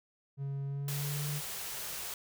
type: tone with pitch glide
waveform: triangle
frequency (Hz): 138.59 to 146.83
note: C#3 to D3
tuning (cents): 0 to 0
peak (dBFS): -32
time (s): 0.37-1.42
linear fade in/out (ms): 50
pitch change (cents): +100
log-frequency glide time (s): 0.66-1.29
type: band-stop noise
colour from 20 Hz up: white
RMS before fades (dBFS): -40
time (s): 0.88-2.14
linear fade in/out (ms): 2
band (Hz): 210 to 330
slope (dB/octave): 96
effects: none